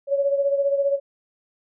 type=beating tone pair; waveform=sine; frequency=557 / 572 Hz; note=C#5 / D5; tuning=+8 / -46 cents; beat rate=15 Hz; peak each=-19 / -26 dBFS; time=0.07-1 s; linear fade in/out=50 ms; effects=none